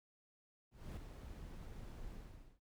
brown noise with ADSR envelope, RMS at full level -44 dBFS, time 0.71-2.6 s, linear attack 260 ms, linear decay 5 ms, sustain -6 dB, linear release 470 ms, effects none

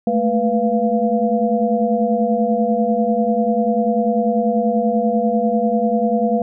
sine tone cluster, 215.4 / 225.6 / 489.6 / 690 Hz, A3 / A3 / B4 / F5, -37 / +44 / -15 / -21 cents, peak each -20 dBFS, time 0.07-6.42 s, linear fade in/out 2 ms, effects none

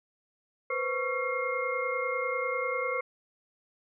sine tone cluster, 487.9 / 518 / 1115 / 1364 / 2133 Hz, B4 / C5 / C#6 / F6 / C7, -21 / -17 / +10 / -41 / +33 cents, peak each -35 / -33 / -35 / -39 / -33 dBFS, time 0.7-3.01 s, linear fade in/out 5 ms, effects none

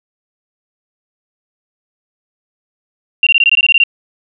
sine tone bursts, 2768 Hz, F7, 16 cents flat, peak -6 dBFS, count 11, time 3.23-3.837 s, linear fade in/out 2 ms, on 37 ms, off 20 ms, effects none

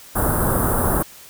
pink band-stop noise, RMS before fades -19 dBFS, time 0.15-1.03 s, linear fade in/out 10 ms, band 1500 to 9100 Hz, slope 48 dB/octave, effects white hiss -43 dBFS RMS until 1.29 s

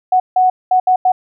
sine tone bursts at uneven times, 740 Hz, F#5, in tune, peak -8 dBFS, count 5, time 0.12-0.2 / 0.36-0.5 / 0.71-0.8 / 0.87-0.96 / 1.05-1.12 s, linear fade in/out 5 ms, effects none

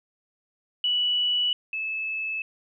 sine tone pair in turn, 2950 / 2609 Hz, F#7 / E7, -6 / -18 cents, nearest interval major second, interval 212 cents, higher first, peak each -21 / -27 dBFS, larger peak first, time 0.84-1.53 / 1.73-2.42 s, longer neither, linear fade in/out 2 ms, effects none

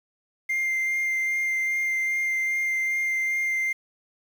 sine tone with vibrato, 2100 Hz, C7, 6 cents sharp, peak -20 dBFS, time 0.49-3.73 s, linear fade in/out 10 ms, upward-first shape sine, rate 2.5 Hz, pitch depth 10 cents each way, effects tanh soft clip ceiling -22 dBFS + 8-bit

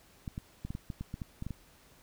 clicks, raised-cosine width 5 ms, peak -25 dBFS, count 12, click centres 0.278 / 0.379 / 0.65 / 0.705 / 0.751 / 0.902 / 1.01 / 1.141 / 1.218 / 1.424 / 1.466 / 1.507 s, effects pink hiss -61 dBFS RMS until 2.02 s

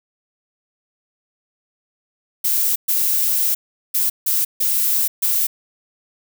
violet noise bursts at uneven times, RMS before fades -18 dBFS, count 6, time 2.44-2.76 / 2.88-3.55 / 3.94-4.1 / 4.26-4.45 / 4.6-5.08 / 5.22-5.47 s, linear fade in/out 10 ms, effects none

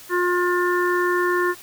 harmonic tone, 355.8 Hz, F4, 32 cents sharp, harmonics 1 / 3 / 4 / 5, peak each -20 / -24 / -28 / -25 dBFS, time 0.09-1.55 s, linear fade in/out 50 ms, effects white hiss -43 dBFS RMS until 1.62 s

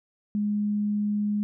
sine tone, 207.7 Hz, G#3, in tune, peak -23 dBFS, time 0.35-1.43 s, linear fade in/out 0 ms, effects none

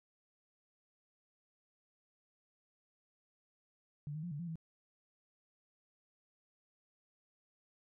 sine tone with pitch steps, 146.6 / 155.1 / 175 / 145 / 172.4 / 162.4 Hz, D3 / D#3 / F3 / D3 / F3 / E3, -3 / -5 / +4 / -22 / -22 / -26 cents, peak -39 dBFS, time 4.07-4.556 s, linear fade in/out 0 ms, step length 81 ms, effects none

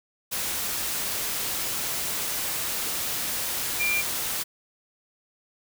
sine tone in noise, 2383 Hz, D7, 25 cents sharp, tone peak -23 dBFS, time 3.79-4.02 s, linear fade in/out 20 ms, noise white, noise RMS -29 dBFS, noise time 0.31-4.44 s, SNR +3 dB, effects none

